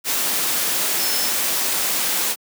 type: tone in noise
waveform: sine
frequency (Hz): 5274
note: E8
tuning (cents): 0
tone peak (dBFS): -26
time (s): 0.97-1.32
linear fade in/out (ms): 50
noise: white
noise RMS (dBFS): -21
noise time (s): 0.04-2.36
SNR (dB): -8
effects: high-pass 200 Hz 12 dB/octave